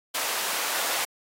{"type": "high-pass noise", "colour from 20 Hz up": "pink", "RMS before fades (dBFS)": -28, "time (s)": [0.14, 1.05], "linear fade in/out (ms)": 10, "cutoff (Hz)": 720, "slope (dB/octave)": 12, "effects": ["AAC 48 kbps"]}